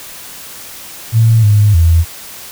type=tone with pitch steps; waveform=sine; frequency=113 / 104.3 / 82.8 Hz; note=A2 / G#2 / E2; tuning=+47 / +8 / +8 cents; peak=-5 dBFS; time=1.12-2.05 s; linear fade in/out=50 ms; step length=310 ms; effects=white hiss -31 dBFS RMS until 2.51 s